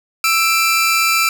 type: tone pair together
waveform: sawtooth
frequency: 1325.3 / 2366 Hz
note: E6 / D7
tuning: +9 / +12 cents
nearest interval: minor seventh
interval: 1003 cents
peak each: -12 dBFS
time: 0.24-1.29 s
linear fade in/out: 2 ms
effects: none